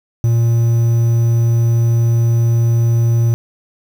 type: tone with quantisation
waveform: triangle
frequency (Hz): 116.54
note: A#2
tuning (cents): 0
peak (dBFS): -8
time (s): 0.24-3.34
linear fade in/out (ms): 0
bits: 6
effects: none